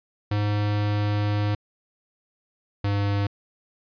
square tone pair in turn, 103.83 / 101.05 Hz, G#2 / G#2, 0 / -47 cents, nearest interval unison, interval 47 cents, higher first, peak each -22 dBFS, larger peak neither, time 0.31-1.55 / 2.84-3.27 s, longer first, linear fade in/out 5 ms, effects resampled to 11025 Hz

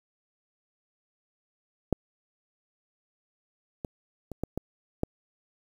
clicks, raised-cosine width 2 ms, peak -9 / -20 / -24 / -16 / -17 / -12 dBFS, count 6, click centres 1.927 / 3.848 / 4.317 / 4.436 / 4.576 / 5.034 s, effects 8-bit

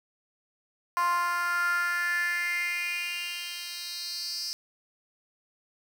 10% pulse tone with high-pass filter sweep, 349.2 Hz, F4, in tune, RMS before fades -30 dBFS, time 0.97-4.53 s, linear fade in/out 0 ms, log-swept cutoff 1000 to 5100 Hz, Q 6, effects none

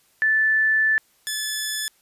sine / 10% pulse tone pair in turn, 1754 / 1730.9 Hz, A6 / A6, -6 / -29 cents, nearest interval unison, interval 23 cents, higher first, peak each -16 dBFS, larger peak neither, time 0.22-0.98 / 1.27-1.88 s, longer first, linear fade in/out 0 ms, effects white hiss -61 dBFS RMS until 2.01 s + resampled to 32000 Hz

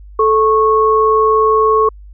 sine tone pair together, 437 / 1100 Hz, A4 / C#6, -12 / -14 cents, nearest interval octave + major third, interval 1598 cents, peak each -11 dBFS, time 0.19-1.89 s, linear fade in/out 5 ms, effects added 50 Hz sine -33 dBFS peak until 2.13 s

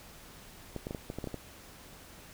clicks, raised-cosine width 2 ms, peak -23 dBFS, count 9, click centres 0.763 / 0.869 / 0.909 / 0.948 / 1.101 / 1.186 / 1.242 / 1.273 / 1.343 s, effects pink hiss -52 dBFS RMS until 2.33 s

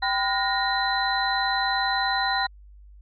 sine tone cluster, 782 / 1005 / 1435 / 1860 / 4030 Hz, G5 / B5 / F6 / A#6 / B7, -4 / +30 / +47 / -4 / +34 cents, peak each -26 / -30 / -30 / -28 / -28 dBFS, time 0.02-2.47 s, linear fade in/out 10 ms, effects added 50 Hz sine -45 dBFS peak until 3.01 s

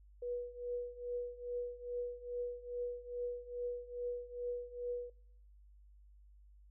sine tone with tremolo, 487 Hz, B4, 24 cents flat, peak -35 dBFS, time 0.22-5.1 s, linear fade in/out 5 ms, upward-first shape triangle, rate 2.4 Hz, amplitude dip 90%, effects noise-tail reverb RT60 0.6 s tail -19 dB re dry + added 50 Hz sine -58 dBFS peak until 6.7 s

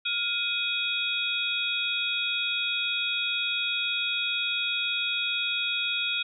sine tone cluster, 1412 / 2503 / 3356 / 3738 Hz, F6 / D#7 / G#7 / A#7, +19 / +10 / +17 / +4 cents, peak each -36 / -29 / -30 / -33 dBFS, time 0.05-6.23 s, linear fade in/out 10 ms, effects none

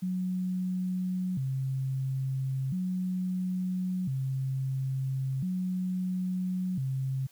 sine tone with vibrato, 156.4 Hz, D#3, 9 cents sharp, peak -28 dBFS, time 0.02-7.27 s, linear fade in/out 10 ms, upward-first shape square, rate 0.37 Hz, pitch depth 280 cents each way, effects white hiss -61 dBFS RMS until 7.31 s

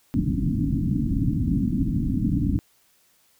white low-pass noise, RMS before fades -23 dBFS, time 0.14-2.59 s, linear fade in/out 0 ms, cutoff 300 Hz, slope 96 dB/octave, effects white hiss -62 dBFS RMS until 3.39 s

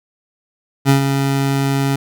25% pulse tone with ADSR envelope, 137.6 Hz, C#3, 12 cents flat, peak -4 dBFS, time 0.85-1.96 s, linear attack 44 ms, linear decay 110 ms, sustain -7 dB, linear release 6 ms, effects none

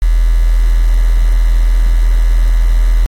sine tone with quantisation, 41.31 Hz, E1, 4 cents sharp, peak -6 dBFS, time 0.02-3.06 s, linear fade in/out 0 ms, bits 5, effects AAC 48 kbps

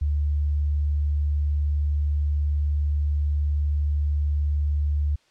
sine tone, 73.42 Hz, D2, in tune, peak -20 dBFS, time 0.01-5.16 s, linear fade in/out 10 ms, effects white hiss -62 dBFS RMS until 5.3 s + low-pass 5000 Hz 12 dB/octave

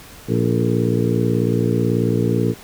harmonic tone with a mistuned harmonic, 58.27 Hz, A#1, in tune, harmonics 2 / 3 / 4 / 5 / 6 / 7 / 8, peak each -20 / -22 / -23 / -24 / -25 / -25 / -26 dBFS, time 0.27-2.55 s, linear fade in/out 50 ms, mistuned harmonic 7, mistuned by +66 cents, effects pink hiss -41 dBFS RMS until 2.63 s

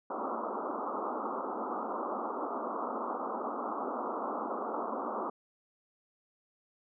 white band-pass noise, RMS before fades -36 dBFS, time 0.1-5.3 s, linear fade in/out 5 ms, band 210 to 1300 Hz, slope 96 dB/octave, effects none

